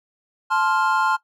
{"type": "chord", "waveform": "triangle", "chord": "F major", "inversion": "first", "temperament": "just", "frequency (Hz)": [873.1, 1047.7, 1396.9], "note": ["A5", "C6", "F6"], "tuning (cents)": [-14, 2, 0], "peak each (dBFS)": -20, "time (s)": [0.5, 1.17], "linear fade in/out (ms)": 20, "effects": ["noise-tail reverb RT60 0.1 s tail -18 dB re dry"]}